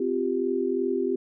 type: chord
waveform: sine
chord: C suspended fourth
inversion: none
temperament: equal with one note detuned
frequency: 258.5 / 349.2 / 392 Hz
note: C4 / F4 / G4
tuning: -21 / 0 / 0 cents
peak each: -29 / -28 / -26 dBFS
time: 0-1.16 s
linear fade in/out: 5 ms
effects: none